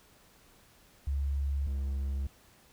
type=tone pair in turn; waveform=sine / triangle; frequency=69.7 / 68.34 Hz; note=C#2 / C#2; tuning=+10 / -24 cents; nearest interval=unison; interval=34 cents; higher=first; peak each=-28 dBFS; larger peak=neither; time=1.07-1.67 / 1.67-2.27 s; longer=neither; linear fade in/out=5 ms; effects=pink hiss -61 dBFS RMS until 2.72 s